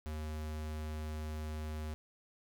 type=tone; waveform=square; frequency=77.1 Hz; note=D#2; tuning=15 cents flat; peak=-39 dBFS; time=0.06-1.94 s; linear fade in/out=0 ms; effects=11-bit